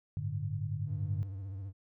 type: chord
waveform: sine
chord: G suspended second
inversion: none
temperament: equal with one note detuned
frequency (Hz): 98 / 108.61 / 146.83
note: G2 / A2 / D3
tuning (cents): 0 / -22 / 0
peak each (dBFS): -37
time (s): 0.17-1.23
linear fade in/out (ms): 0
type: tone with vibrato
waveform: triangle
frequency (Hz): 97.1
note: G2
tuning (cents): -16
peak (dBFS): -36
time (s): 0.85-1.73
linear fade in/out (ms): 50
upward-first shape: triangle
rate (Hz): 15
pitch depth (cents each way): 90
effects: none